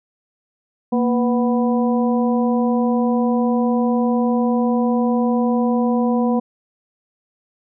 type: harmonic tone with a mistuned harmonic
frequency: 246.9 Hz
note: B3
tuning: in tune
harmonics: 1 / 2 / 3 / 4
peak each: -16 / -22 / -26 / -28 dBFS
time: 0.92-6.4 s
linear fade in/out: 10 ms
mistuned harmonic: 1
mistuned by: -90 cents
effects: none